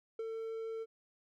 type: tone with ADSR envelope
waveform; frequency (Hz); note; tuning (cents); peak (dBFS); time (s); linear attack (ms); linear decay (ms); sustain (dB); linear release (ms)
triangle; 448.9; A4; +35; -33; 0.19-0.86; 4; 29; -3; 38
effects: none